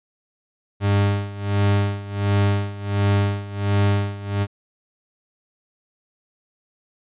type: tone with tremolo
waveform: 40% pulse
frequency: 100.9 Hz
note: G#2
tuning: 49 cents flat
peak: -14 dBFS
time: 0.8-4.47 s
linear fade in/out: 50 ms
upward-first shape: sine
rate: 1.4 Hz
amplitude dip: 85%
effects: resampled to 8000 Hz